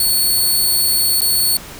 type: tone with dropouts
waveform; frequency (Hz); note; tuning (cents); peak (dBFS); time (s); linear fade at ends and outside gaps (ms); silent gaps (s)
10% pulse; 4419; C#8; -6; -6; 0-1.57; 2; 1.207-1.217
effects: pink hiss -34 dBFS RMS until 1.79 s